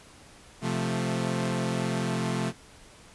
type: chord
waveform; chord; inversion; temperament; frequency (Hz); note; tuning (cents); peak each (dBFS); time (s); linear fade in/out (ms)
sawtooth; F major; second; equal; 130.81 / 174.61 / 220; C3 / F3 / A3; 0 / 0 / 0; -27; 0.61-2.53; 50
effects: pink hiss -52 dBFS RMS until 3.14 s + resampled to 24000 Hz